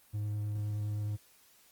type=tone with vibrato; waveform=triangle; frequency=104.8 Hz; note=G#2; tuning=16 cents sharp; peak=-30 dBFS; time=0.13-1.17 s; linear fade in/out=20 ms; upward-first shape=square; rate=9.6 Hz; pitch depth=8 cents each way; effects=white hiss -63 dBFS RMS until 1.71 s + Opus 24 kbps